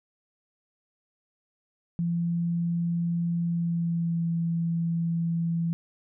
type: tone with pitch glide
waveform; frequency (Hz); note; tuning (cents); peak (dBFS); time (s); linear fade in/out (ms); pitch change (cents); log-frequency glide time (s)
sine; 170.4 to 167.47; F3 to E3; -42 to +28; -24; 1.99-5.73; 0; -30; 3.42-4.26
effects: none